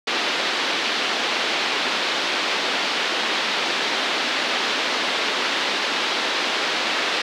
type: band-pass noise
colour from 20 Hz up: white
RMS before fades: -23 dBFS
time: 0.07-7.22 s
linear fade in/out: 5 ms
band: 240 to 4100 Hz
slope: 24 dB/octave
effects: none